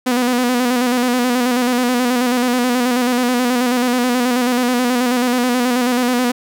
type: tone with vibrato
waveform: sawtooth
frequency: 247.4 Hz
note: B3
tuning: 3 cents sharp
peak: -10 dBFS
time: 0.06-6.32 s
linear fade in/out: 10 ms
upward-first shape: square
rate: 9.3 Hz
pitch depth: 43 cents each way
effects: none